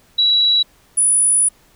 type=tone pair in turn; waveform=sine; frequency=3909 / 9850 Hz; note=B7 / D#9; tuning=-19 / -19 cents; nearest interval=octave + major third; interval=1600 cents; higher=second; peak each=-11 dBFS; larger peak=neither; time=0.18-0.63 / 0.97-1.49 s; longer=second; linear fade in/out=10 ms; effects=pink hiss -53 dBFS RMS until 1.75 s